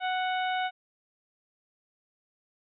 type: harmonic tone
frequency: 740 Hz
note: F#5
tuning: in tune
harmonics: 1 / 2 / 3 / 4 / 5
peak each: -28 / -34 / -38 / -40 / -42 dBFS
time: 0-0.71 s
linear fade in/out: 50 ms
effects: none